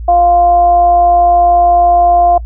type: tone with frequency modulation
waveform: sine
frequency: 698.5 Hz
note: F5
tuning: in tune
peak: -5 dBFS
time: 0.08-2.38 s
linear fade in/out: 5 ms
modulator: 346 Hz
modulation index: 0.24
effects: noise-tail reverb RT60 0.1 s tail -24 dB re dry + added 57 Hz sine -20 dBFS peak until 2.45 s